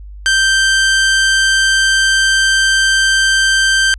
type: tone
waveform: sawtooth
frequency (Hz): 1565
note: G6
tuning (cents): -3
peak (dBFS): -6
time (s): 0.26-3.94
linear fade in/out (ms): 0
effects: added 50 Hz sine -29 dBFS peak until 3.98 s + resampled to 22050 Hz